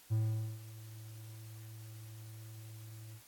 triangle tone with ADSR envelope, 110 Hz, A2, in tune, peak -26 dBFS, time 0.1-3.22 s, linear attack 26 ms, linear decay 460 ms, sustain -19 dB, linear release 72 ms, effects white hiss -60 dBFS RMS until 3.27 s + AAC 64 kbps

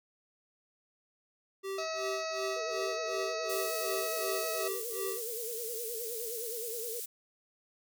square tone with tremolo, 388.4 Hz, G4, 16 cents flat, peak -35 dBFS, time 1.63-5.24 s, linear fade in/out 20 ms, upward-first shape sine, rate 2.7 Hz, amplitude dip 100%
harmonic tone, 643 Hz, E5, 43 cents flat, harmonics 1 / 2 / 3 / 4 / 6 / 7 / 8 / 9 / 10, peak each -36 / -41 / -46 / -44 / -49 / -45 / -50 / -50 / -49 dBFS, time 1.78-4.68 s, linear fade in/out 5 ms
sine tone with vibrato, 462 Hz, A#4, 16 cents flat, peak -39 dBFS, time 2.56-7 s, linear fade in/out 5 ms, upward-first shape sine, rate 9.6 Hz, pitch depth 95 cents each way
pink high-pass noise, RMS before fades -40 dBFS, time 3.49-7.06 s, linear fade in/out 10 ms, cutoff 8900 Hz, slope 12 dB/octave
effects none

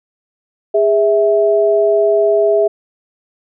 sine tone pair together, 410 / 654 Hz, G#4 / E5, -22 / -14 cents, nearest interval minor sixth, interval 808 cents, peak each -12 dBFS, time 0.74-2.68 s, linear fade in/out 10 ms, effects none

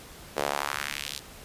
sawtooth tone with high-pass filter sweep, 71.6 Hz, D2, 43 cents flat, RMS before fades -32 dBFS, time 0.36-1.2 s, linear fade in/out 20 ms, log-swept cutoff 470 to 4300 Hz, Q 1.6, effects pink hiss -47 dBFS RMS until 1.44 s + resampled to 32000 Hz

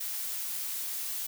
blue noise, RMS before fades -35 dBFS, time 0-1.27 s, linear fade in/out 10 ms, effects none

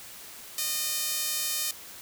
sawtooth tone with high-pass filter, 612 Hz, D#5, 29 cents flat, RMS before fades -30 dBFS, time 0.58-1.71 s, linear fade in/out 2 ms, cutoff 5200 Hz, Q 0.59, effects white hiss -45 dBFS RMS until 2.01 s

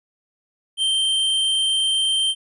square tone, 3136 Hz, G7, in tune, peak -18 dBFS, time 0.77-2.35 s, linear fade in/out 50 ms, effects resampled to 24000 Hz

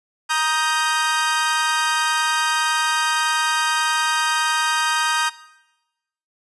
sawtooth chord, Eb major, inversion second, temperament equal with one note detuned, 938.8 / 1244.5 / 1568 Hz, Bb5 / Eb6 / G6, +12 / 0 / 0 cents, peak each -19 dBFS, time 0.29-5.3 s, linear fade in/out 20 ms, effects noise-tail reverb RT60 1.0 s tail -19 dB re dry + resampled to 24000 Hz

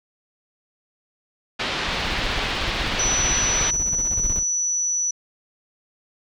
white low-pass noise, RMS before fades -26 dBFS, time 1.59-3.71 s, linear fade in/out 10 ms, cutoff 4000 Hz, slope 24 dB/octave
brown noise with tremolo, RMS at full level -27 dBFS, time 1.86-4.44 s, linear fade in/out 50 ms, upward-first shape square, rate 16 Hz, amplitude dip 65%
sine tone, 5930 Hz, F#8, 3 cents sharp, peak -20 dBFS, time 2.99-5.11 s, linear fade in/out 5 ms
effects none

